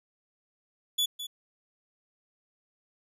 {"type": "tone with echo", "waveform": "40% pulse", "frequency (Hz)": 3437, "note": "A7", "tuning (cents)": -41, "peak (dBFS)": -23, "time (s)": [0.98, 1.06], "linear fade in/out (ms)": 10, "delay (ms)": 210, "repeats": 1, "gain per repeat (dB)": -11, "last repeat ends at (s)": 1.27, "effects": []}